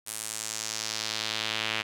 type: tone with band-pass filter sweep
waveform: sawtooth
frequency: 110 Hz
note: A2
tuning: in tune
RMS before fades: -33 dBFS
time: 0.06-1.83 s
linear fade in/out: 20 ms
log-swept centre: 10000 to 2700 Hz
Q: 1.8
effects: none